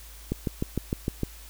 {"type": "click train", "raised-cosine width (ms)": 3, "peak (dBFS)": -13, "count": 7, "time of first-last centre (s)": [0.32, 1.233], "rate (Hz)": 6.57, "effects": ["added 53 Hz sine -45 dBFS peak until 1.49 s", "white hiss -49 dBFS RMS until 1.49 s"]}